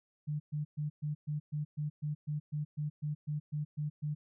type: tone bursts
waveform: sine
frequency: 149.3 Hz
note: D3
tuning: 29 cents sharp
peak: -32 dBFS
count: 16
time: 0.27-4.15 s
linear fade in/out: 20 ms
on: 130 ms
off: 120 ms
effects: none